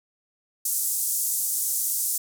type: band-pass noise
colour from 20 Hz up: white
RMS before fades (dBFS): -26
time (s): 0.65-2.18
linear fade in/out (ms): 5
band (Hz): 6800 to 14000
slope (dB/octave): 24
effects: none